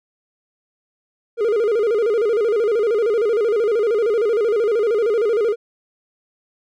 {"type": "tone with vibrato", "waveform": "triangle", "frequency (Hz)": 440, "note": "A4", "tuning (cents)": 0, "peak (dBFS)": -13, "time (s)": [1.37, 5.56], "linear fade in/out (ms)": 50, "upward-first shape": "square", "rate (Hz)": 13, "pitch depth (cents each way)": 110, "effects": []}